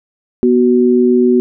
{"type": "tone pair together", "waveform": "sine", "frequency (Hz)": [244.6, 372.2], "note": ["B3", "F#4"], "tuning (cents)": [-16, 10], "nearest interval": "perfect fifth", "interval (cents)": 726, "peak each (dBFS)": -10, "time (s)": [0.43, 1.4], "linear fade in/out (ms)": 0, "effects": []}